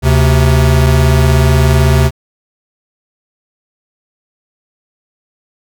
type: tone pair together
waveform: square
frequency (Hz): 74.58 / 130.81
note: D2 / C3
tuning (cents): +27 / 0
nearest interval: minor seventh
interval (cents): 973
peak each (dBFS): -10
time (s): 0.02-2.11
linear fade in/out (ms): 50
effects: none